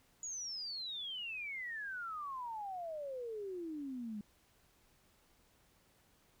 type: exponential sweep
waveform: sine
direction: down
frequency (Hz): 6900 to 202.7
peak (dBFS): -40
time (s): 0.23-4.21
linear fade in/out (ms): 2
effects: pink hiss -70 dBFS RMS until 6.4 s